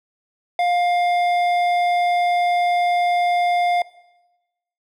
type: tone with hard clipping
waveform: sine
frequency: 705 Hz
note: F5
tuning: 16 cents sharp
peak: -18 dBFS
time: 0.59-3.82 s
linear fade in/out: 2 ms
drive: 10 dB
effects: noise-tail reverb RT60 1.0 s tail -19 dB re dry